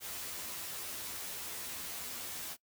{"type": "noise with comb filter", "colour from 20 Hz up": "white", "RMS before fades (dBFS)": -42, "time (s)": [0, 2.57], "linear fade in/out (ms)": 50, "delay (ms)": 12, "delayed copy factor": 1, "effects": ["noise-tail reverb RT60 0.1 s tail -22 dB re dry"]}